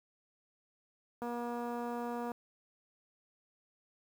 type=click train; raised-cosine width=1 ms; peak=-27 dBFS; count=263; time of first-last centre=1.22-2.316 s; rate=239 Hz; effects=high-pass 80 Hz 12 dB/octave + 9-bit